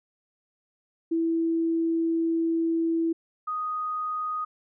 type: tone pair in turn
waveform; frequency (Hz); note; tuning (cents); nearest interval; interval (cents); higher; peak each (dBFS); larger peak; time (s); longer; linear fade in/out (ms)
sine; 329.6 / 1244.4; E4 / D#6; 0 / 0; octave + major seventh; 2300; second; -22 / -27; first; 1.11-3.13 / 3.47-4.45; first; 10
effects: none